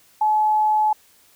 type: tone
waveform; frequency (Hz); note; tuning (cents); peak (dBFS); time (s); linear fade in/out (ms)
sine; 856; A5; -48; -15; 0.21-0.93; 5
effects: white hiss -55 dBFS RMS until 1.35 s